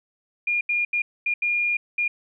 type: tone bursts at uneven times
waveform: sine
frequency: 2420 Hz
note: D#7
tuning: 49 cents flat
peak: -20 dBFS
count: 6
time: 0.47-0.61 / 0.69-0.85 / 0.93-1.02 / 1.26-1.34 / 1.42-1.77 / 1.98-2.08 s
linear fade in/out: 5 ms
effects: none